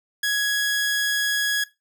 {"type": "tone", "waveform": "sawtooth", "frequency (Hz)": 1668, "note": "G#6", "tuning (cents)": 7, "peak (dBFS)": -17, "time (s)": [0.23, 1.64], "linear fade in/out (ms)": 5, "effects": ["noise-tail reverb RT60 0.2 s tail -17 dB re dry"]}